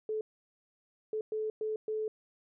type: tone bursts at uneven times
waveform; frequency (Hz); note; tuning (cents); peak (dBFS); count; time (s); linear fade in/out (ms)
sine; 433.3; A4; -27; -31; 5; 0.09-0.21 / 1.13-1.21 / 1.32-1.5 / 1.61-1.76 / 1.88-2.08; 2
effects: none